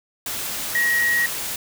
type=tone in noise; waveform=sine; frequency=1898 Hz; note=A#6; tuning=31 cents sharp; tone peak=-17 dBFS; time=0.75-1.26 s; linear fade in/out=2 ms; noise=white; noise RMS=-28 dBFS; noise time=0.26-1.56 s; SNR=+8 dB; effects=none